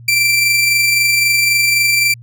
sawtooth tone with amplitude modulation, 2349 Hz, D7, in tune, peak -6 dBFS, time 0.08-2.14 s, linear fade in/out 5 ms, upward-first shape sine, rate 23.8 Hz, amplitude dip 30%, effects added 118 Hz sine -34 dBFS peak until 2.22 s

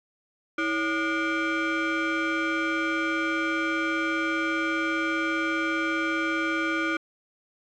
sine tone with frequency modulation, 560 Hz, C#5, 18 cents sharp, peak -21 dBFS, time 0.58-6.97 s, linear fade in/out 5 ms, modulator 885 Hz, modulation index 2, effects tanh soft clip ceiling -22 dBFS + MP3 96 kbps

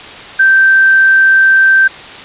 sine tone, 1561 Hz, G6, 8 cents flat, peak -4 dBFS, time 0.39-1.88 s, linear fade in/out 10 ms, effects white hiss -29 dBFS RMS until 2.24 s + resampled to 8000 Hz

